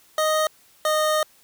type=tone pair in turn; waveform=25% pulse; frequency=622.3 / 616.9 Hz; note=D#5 / D#5; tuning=0 / -15 cents; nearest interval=unison; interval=15 cents; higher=first; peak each=-15 dBFS; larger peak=neither; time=0.18-0.47 / 0.85-1.23 s; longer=second; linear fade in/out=2 ms; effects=white hiss -56 dBFS RMS until 1.43 s